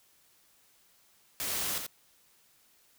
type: noise with echo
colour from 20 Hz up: white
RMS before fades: -34 dBFS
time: 1.4-1.78 s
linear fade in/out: 0 ms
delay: 85 ms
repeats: 1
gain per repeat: -5 dB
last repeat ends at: 1.865 s
effects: white hiss -65 dBFS RMS until 2.98 s